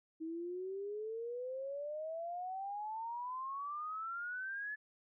sine exponential sweep, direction up, 316.9 to 1730 Hz, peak -39 dBFS, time 0.2-4.76 s, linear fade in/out 20 ms, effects none

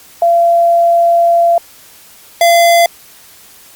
sine / square tone pair in turn, 683 / 683 Hz, F5 / F5, -39 / -39 cents, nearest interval unison, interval 0 cents, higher neither, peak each -6 dBFS, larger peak neither, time 0.22-1.58 / 2.41-2.86 s, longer first, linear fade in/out 2 ms, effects white hiss -40 dBFS RMS until 3.75 s + Opus 48 kbps

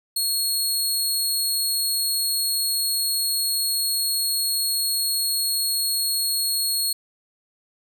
20% pulse tone, 4313 Hz, C#8, 48 cents flat, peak -15 dBFS, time 0.16-6.93 s, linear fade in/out 5 ms, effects none

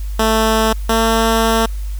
10% pulse tone pair in turn, 220.9 / 225.4 Hz, A3 / A3, +7 / +42 cents, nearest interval unison, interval 35 cents, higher second, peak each -4 dBFS, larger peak neither, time 0.19-0.73 / 0.89-1.66 s, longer second, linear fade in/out 5 ms, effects added 50 Hz sine -20 dBFS peak until 1.99 s + white hiss -43 dBFS RMS until 1.99 s

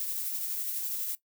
violet noise with tremolo, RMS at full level -32 dBFS, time 0-1.15 s, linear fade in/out 0 ms, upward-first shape triangle, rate 12 Hz, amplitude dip 35%, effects noise-tail reverb RT60 0.1 s tail -17 dB re dry

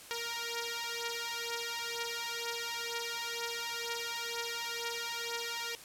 5% pulse beating tone pair, 466.2 / 468.3 Hz, A#4 / A#4, 0 / +8 cents, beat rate 2.1 Hz, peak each -27 dBFS, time 0.11-5.75 s, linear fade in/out 0 ms, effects white hiss -51 dBFS RMS until 5.84 s + low-pass 12000 Hz 12 dB/octave

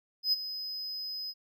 triangle tone with ADSR envelope, 5040 Hz, D#8, 21 cents sharp, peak -21 dBFS, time 0.23-1.34 s, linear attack 96 ms, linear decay 23 ms, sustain -13 dB, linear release 45 ms, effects none

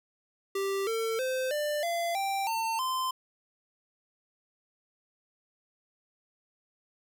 square tone with pitch steps, 392 / 450.3 / 517.2 / 594.2 / 682.5 / 784 / 900.6 / 1034.5 Hz, G4 / A4 / C5 / D5 / F5 / G5 / A5 / C6, 0 / +40 / -20 / +20 / -40 / 0 / +40 / -20 cents, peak -29 dBFS, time 0.55-3.11 s, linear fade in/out 5 ms, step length 320 ms, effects none

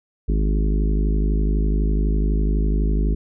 harmonic tone, 52 Hz, G#1, 3 cents sharp, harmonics 1 / 3 / 4 / 5 / 6 / 7 / 8, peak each -17 / -27 / -29 / -31 / -33 / -34 / -35 dBFS, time 0.28-3.15 s, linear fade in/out 10 ms, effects none

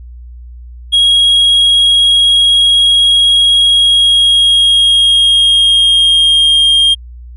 triangle tone with pitch glide, 3292 to 3222 Hz, G#7 to G7, -16 to +47 cents, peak -4 dBFS, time 0.92-6.95 s, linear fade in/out 20 ms, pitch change -37 cents, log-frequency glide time 3.66-6.67 s, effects added 60 Hz sine -28 dBFS peak until 7.36 s + resampled to 32000 Hz

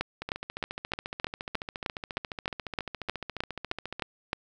two click trains, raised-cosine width 0.3 ms, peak -19 / -12 dBFS, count 55 / 15, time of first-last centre 0.22-3.996 / 0.01-4.331 s, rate 14.3 / 3.24 Hz, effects none

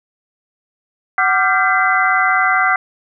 sine tone cluster, 748 / 1179 / 1387 / 1566 / 2026 Hz, F#5 / D6 / F6 / G6 / B6, +19 / +6 / -12 / -2 / +44 cents, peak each -18 dBFS, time 1.18-2.76 s, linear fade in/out 2 ms, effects none

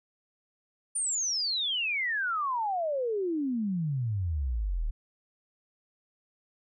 sine exponential sweep, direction down, 9397 to 35.18 Hz, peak -27 dBFS, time 0.95-4.91 s, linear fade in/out 10 ms, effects none

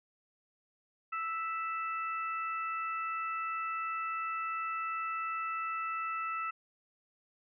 harmonic tone, 659.3 Hz, E5, in tune, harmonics 2 / 3 / 4, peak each -34 / -45 / -42 dBFS, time 1.12-6.51 s, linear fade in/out 10 ms, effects none

